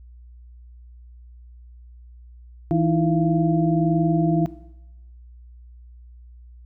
sine tone cluster, 162.4 / 312.1 / 333.6 / 684 Hz, E3 / D#4 / E4 / F5, -26 / +5 / +21 / -36 cents, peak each -20 / -24 / -22 / -27 dBFS, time 2.71-4.46 s, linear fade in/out 0 ms, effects noise-tail reverb RT60 0.9 s tail -17 dB re dry + added 60 Hz sine -42 dBFS peak until 6.65 s

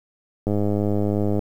click train, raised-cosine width 2 ms, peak -10 dBFS, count 96, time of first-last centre 0.47-1.392 s, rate 103 Hz, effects 8-bit

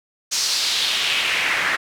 pink noise with band-pass filter sweep, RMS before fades -21 dBFS, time 0.31-1.77 s, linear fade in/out 20 ms, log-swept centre 5700 to 1700 Hz, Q 2.4, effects none

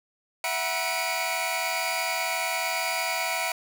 sawtooth tone cluster, 661 / 741 / 967 / 2232 / 2417 Hz, E5 / F#5 / B5 / C#7 / D7, +5 / +2 / -37 / +11 / +49 cents, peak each -29 dBFS, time 0.44-3.52 s, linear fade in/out 2 ms, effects none

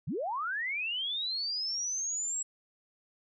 sine linear sweep, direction up, 103.4 to 7720 Hz, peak -31 dBFS, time 0.07-2.43 s, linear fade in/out 10 ms, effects none

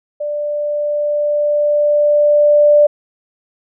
sine tone with level ramp, 590 Hz, D5, 8 cents sharp, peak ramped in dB -18 to -5 dBFS, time 0.2-2.87 s, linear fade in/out 10 ms, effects none

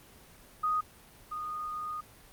sine tone pair in turn, 1244.5 / 1231.6 Hz, D#6 / D#6, 0 / -18 cents, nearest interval unison, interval 18 cents, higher first, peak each -26 / -34 dBFS, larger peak first, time 0.63-0.81 / 1.31-2.01 s, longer second, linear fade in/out 10 ms, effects pink hiss -55 dBFS RMS until 2.32 s + Opus 24 kbps

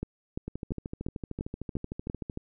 two click trains, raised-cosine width 3 ms, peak -19 / -22 dBFS, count 7 / 26, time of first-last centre 0.03-2.099 / 0.48-2.374 s, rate 2.9 / 13.2 Hz, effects none

